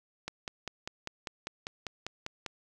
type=click train; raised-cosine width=0.2 ms; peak=-19 dBFS; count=12; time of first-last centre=0.28-2.463 s; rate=5.04 Hz; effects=none